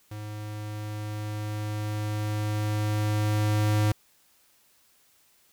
square tone with level ramp, 105.8 Hz, G#2, 33 cents sharp, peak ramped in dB -36 to -21 dBFS, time 0.11-3.92 s, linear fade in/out 5 ms, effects white hiss -63 dBFS RMS until 5.52 s

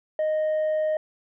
triangle tone with tanh clipping, 620 Hz, D#5, 6 cents flat, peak -22 dBFS, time 0.19-0.97 s, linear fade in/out 2 ms, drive 7 dB, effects none

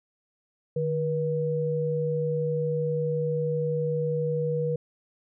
sine tone pair together, 152.04 / 482.7 Hz, D#3 / B4, -40 / -40 cents, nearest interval octave + minor sixth, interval 2000 cents, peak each -28 / -26 dBFS, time 0.76-4.76 s, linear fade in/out 5 ms, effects none

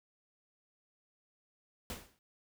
pink noise with exponential decay, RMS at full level -39 dBFS, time 1.9-2.19 s, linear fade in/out 1 ms, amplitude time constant 62 ms, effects none

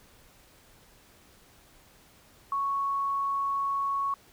sine tone, 1108.7 Hz, C#6, in tune, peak -26 dBFS, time 2.52-4.14 s, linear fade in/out 2 ms, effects pink hiss -58 dBFS RMS until 4.32 s

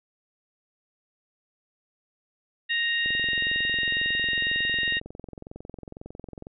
harmonic tone, 932.3 Hz, A#5, in tune, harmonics 2 / 3 / 4, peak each -25 / -29 / -31 dBFS, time 2.69-5 s, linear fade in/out 20 ms
click train, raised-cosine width 2 ms, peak -26 dBFS, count 76, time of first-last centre 3.06-6.469 s, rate 22 Hz
effects none

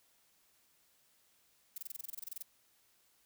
violet noise bursts, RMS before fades -42 dBFS, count 15, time 1.76-2.425 s, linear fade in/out 5 ms, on 21 ms, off 25 ms, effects white hiss -71 dBFS RMS until 3.25 s

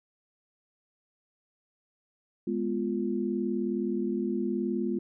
sine chord, F diminished, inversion first, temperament equal, 207.7 / 246.9 / 349.2 Hz, Ab3 / Cb4 / F4, 0 / 0 / 0 cents, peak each -31 / -32 / -31 dBFS, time 2.47-4.99 s, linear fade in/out 5 ms, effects none

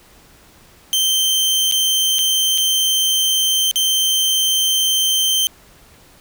sawtooth tone with dropouts, 3121 Hz, G7, 8 cents flat, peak -11 dBFS, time 0.93-5.47 s, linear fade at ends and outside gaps 0 ms, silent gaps 1.713-1.722 / 2.185-2.19 / 2.577-2.581 / 3.712-3.758 s, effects pink hiss -48 dBFS RMS until 6.2 s

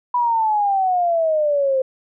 sine exponential sweep, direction down, 987.8 to 519 Hz, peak -15 dBFS, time 0.14-1.82 s, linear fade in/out 5 ms, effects none

